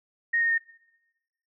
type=tone with pitch steps; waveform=sine; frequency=1861 / 1847.1 / 1833.3 Hz; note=A#6 / A#6 / A#6; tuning=-3 / -16 / -29 cents; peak=-21 dBFS; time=0.33-0.582 s; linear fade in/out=10 ms; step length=84 ms; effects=noise-tail reverb RT60 1.0 s tail -22 dB re dry